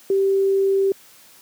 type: tone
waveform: sine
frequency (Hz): 390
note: G4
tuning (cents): -9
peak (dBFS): -15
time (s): 0.1-0.92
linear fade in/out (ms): 2
effects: white hiss -49 dBFS RMS until 1.41 s + high-pass 100 Hz 12 dB/octave